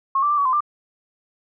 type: tone with pitch steps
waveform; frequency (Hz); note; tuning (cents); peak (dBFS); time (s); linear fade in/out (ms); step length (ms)
sine; 1085 / 1170 / 1182 / 1132 / 1031 / 1187; C#6 / D6 / D6 / C#6 / C6 / D6; -37 / -7 / +11 / +36 / -26 / +18; -16; 0.15-0.606; 5; 76
effects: none